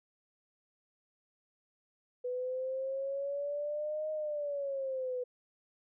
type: exponential two-way sweep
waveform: sine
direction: up then down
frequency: 493.9 to 622.3 to 493.9 Hz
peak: -33 dBFS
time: 2.24-5.24 s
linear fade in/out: 10 ms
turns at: 4.11 s
effects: none